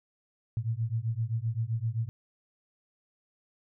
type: beating tone pair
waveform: sine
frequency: 110 / 117.7 Hz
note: A2 / A#2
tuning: 0 / +17 cents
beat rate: 7.7 Hz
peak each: -31 / -31 dBFS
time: 0.57-2.09 s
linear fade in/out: 0 ms
effects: none